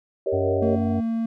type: chord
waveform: sine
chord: Eb dominant seventh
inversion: first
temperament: equal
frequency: 392 / 466.2 / 554.4 / 622.3 Hz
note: G4 / Bb4 / Db5 / Eb5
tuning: 0 / 0 / 0 / 0 cents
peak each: -25 / -27 / -26 / -30 dBFS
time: 0.26-0.76 s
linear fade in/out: 5 ms
type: harmonic tone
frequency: 94.3 Hz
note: F#2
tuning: 33 cents sharp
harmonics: 1 / 3 / 5 / 7 / 8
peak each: -26 / -31 / -33 / -34 / -35 dBFS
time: 0.32-1.01 s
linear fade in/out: 20 ms
type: tone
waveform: triangle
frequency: 227.4 Hz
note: A#3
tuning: 43 cents flat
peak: -20 dBFS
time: 0.62-1.26 s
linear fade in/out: 5 ms
effects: none